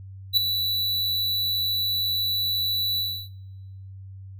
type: tone with ADSR envelope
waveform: square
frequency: 3951 Hz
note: B7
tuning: in tune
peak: -14 dBFS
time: 0.33-3.29 s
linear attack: 42 ms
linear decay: 6 ms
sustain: -9 dB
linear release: 310 ms
effects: noise-tail reverb RT60 1.0 s tail -24 dB re dry + added 96 Hz sine -38 dBFS peak until 4.39 s